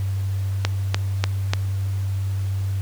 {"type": "click train", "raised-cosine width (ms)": 0.2, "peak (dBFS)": -3, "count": 4, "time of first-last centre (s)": [0.65, 1.535], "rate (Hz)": 3.39, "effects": ["added 97 Hz sine -21 dBFS peak until 2.81 s", "pink hiss -44 dBFS RMS until 2.81 s"]}